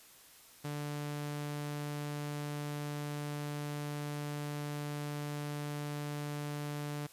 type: tone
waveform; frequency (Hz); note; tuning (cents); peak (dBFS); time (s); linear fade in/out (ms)
sawtooth; 146.83; D3; 0; -33; 0.64-7.07; 10
effects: white hiss -58 dBFS RMS until 7.12 s + resampled to 32000 Hz